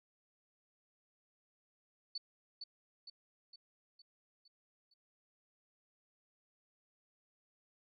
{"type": "tone with echo", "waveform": "sine", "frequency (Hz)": 4485, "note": "C#8", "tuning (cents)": 19, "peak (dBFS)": -38, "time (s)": [2.15, 2.18], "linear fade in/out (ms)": 5, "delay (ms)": 460, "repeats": 6, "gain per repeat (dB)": -5, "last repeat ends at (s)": 4.94, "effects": []}